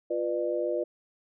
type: chord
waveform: sine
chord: B diminished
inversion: second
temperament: equal with one note detuned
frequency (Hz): 349.2 / 493.9 / 601.1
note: F4 / B4 / D5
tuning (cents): 0 / 0 / +40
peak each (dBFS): -31 / -31 / -30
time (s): 0.1-0.84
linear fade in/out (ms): 10
effects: none